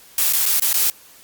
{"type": "noise with dropouts", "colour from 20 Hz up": "blue", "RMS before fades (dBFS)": -17, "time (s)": [0.18, 0.9], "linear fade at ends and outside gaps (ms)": 2, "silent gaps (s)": [[0.326, 0.333], [0.456, 0.461], [0.598, 0.621], [0.73, 0.741]], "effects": ["white hiss -47 dBFS RMS until 1.23 s", "Opus 48 kbps"]}